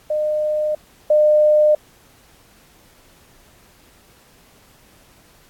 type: tone pair in turn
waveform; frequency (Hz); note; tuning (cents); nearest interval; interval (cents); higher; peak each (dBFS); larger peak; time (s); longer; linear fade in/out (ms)
sine; 608 / 604.8; D#5 / D#5; -40 / -49; unison; 9; first; -17 / -10; second; 0.1-0.75 / 1.1-1.75; neither; 5
effects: pink hiss -52 dBFS RMS until 5.49 s + AAC 64 kbps